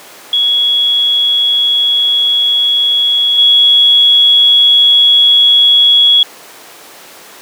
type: tone with level steps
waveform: sine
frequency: 3347 Hz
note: G#7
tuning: 13 cents sharp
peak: -8 / -4 dBFS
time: 0.33-6.23 s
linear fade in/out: 2 ms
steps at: 3.38 s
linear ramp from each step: 5 ms
effects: pink hiss -34 dBFS RMS until 7.41 s + high-pass 400 Hz 12 dB/octave